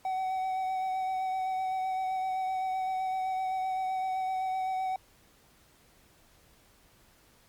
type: tone with vibrato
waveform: triangle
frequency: 754 Hz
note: F#5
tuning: 32 cents sharp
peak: -27 dBFS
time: 0.05-4.96 s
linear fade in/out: 2 ms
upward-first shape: sine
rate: 7.8 Hz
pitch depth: 17 cents each way
effects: pink hiss -62 dBFS RMS until 7.48 s + Opus 48 kbps